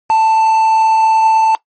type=tone with quantisation; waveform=triangle; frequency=885 Hz; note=A5; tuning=10 cents sharp; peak=-6 dBFS; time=0.1-1.55 s; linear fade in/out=0 ms; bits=5; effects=noise-tail reverb RT60 0.1 s tail -18 dB re dry + MP3 32 kbps